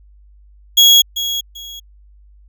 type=tone with echo; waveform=35% pulse; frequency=3322 Hz; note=G#7; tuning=in tune; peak=-4 dBFS; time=0.77-1.02 s; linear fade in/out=10 ms; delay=390 ms; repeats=2; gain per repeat=-12 dB; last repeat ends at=1.8 s; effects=added 50 Hz sine -43 dBFS peak until 2.48 s